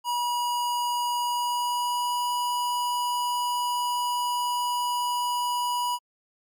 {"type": "tone with pitch glide", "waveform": "square", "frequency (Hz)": [967, 975.4], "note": ["B5", "B5"], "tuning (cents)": [-37, -22], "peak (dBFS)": -25, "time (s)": [0.04, 5.99], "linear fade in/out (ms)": 50, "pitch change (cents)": 15, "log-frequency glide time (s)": [1.25, 2.27], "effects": ["MP3 96 kbps"]}